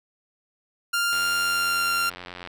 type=tone with pitch glide; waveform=sawtooth; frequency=1396.9 to 1384 Hz; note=F6 to F6; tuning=0 to -16 cents; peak=-18 dBFS; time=0.93-2.1 s; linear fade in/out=10 ms; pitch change=-16 cents; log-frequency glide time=1.35-1.95 s
type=click train; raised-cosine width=0.3 ms; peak=-21 dBFS; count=121; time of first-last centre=1.13-2.474 s; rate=89.3 Hz
effects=none